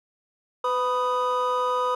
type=tone cluster; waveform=triangle; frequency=502 / 989 / 1242 Hz; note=B4 / B5 / D#6; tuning=+28 / +2 / -3 cents; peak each=-24 dBFS; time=0.64-1.95 s; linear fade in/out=5 ms; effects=tanh soft clip ceiling -11 dBFS